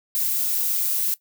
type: noise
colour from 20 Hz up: violet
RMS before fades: -23 dBFS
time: 0.15-1.14 s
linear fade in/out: 0 ms
effects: noise-tail reverb RT60 0.1 s tail -18 dB re dry